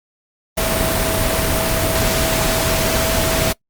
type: tone in noise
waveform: sine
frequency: 650 Hz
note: E5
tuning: 24 cents flat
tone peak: -22 dBFS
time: 0.57-3.53 s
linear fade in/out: 10 ms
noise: pink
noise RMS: -18 dBFS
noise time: 0.57-3.53 s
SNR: -7 dB
effects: noise-tail reverb RT60 0.1 s tail -23 dB re dry + Opus 32 kbps